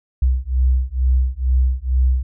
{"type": "beating tone pair", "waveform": "sine", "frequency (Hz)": [62.8, 65], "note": ["B1", "C2"], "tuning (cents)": [30, -11], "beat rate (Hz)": 2.2, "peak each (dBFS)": -17, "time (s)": [0.22, 2.23], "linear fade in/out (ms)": 5, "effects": []}